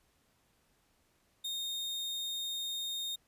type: tone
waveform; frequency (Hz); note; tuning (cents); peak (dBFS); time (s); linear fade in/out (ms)
40% pulse; 3689; A#7; -19; -34; 1.44-3.16; 10
effects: pink hiss -72 dBFS RMS until 3.27 s + resampled to 32000 Hz